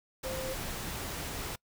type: tone in noise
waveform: sine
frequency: 523.3 Hz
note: C5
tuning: in tune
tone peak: -36 dBFS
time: 0.24-0.54 s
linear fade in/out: 10 ms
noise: pink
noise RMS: -38 dBFS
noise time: 0.23-1.56 s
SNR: -1 dB
effects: noise-tail reverb RT60 0.1 s tail -25 dB re dry